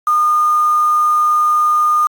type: tone with quantisation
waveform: sine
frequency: 1218 Hz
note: D#6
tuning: 37 cents flat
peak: -10 dBFS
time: 0.07-2.07 s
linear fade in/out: 2 ms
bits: 5
effects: AAC 64 kbps